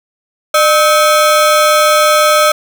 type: ring-modulated tone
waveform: 40% pulse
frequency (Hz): 946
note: A#5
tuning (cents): +25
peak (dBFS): -3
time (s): 0.54-2.52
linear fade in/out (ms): 5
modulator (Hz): 341
effects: none